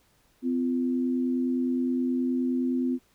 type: tone pair together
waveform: sine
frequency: 254.8 / 344.4 Hz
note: C4 / F4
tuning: -46 / -24 cents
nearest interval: perfect fourth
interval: 522 cents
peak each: -24 / -32 dBFS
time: 0.42-2.99 s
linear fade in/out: 50 ms
effects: pink hiss -65 dBFS RMS until 3.14 s